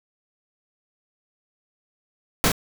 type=noise with echo; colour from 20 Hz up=pink; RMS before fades=-18 dBFS; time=2.44-2.48 s; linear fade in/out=0 ms; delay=38 ms; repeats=1; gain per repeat=-3 dB; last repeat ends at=2.518 s; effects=none